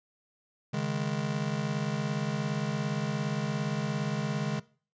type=chord; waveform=square; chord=C# suspended second; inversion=none; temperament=just; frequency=138.59 / 155.92 / 207.9 Hz; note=C#3 / D#3 / G#3; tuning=0 / +4 / +2 cents; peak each=-34 dBFS; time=0.73-4.6 s; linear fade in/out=10 ms; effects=noise-tail reverb RT60 0.4 s tail -20 dB re dry + resampled to 16000 Hz